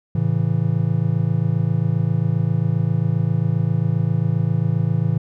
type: chord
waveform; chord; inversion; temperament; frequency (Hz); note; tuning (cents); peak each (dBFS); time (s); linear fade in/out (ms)
triangle; A major; none; just; 110 / 137.5 / 165; A2 / C#3 / E3; 0 / -14 / +2; -19; 0.15-5.18; 5
effects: none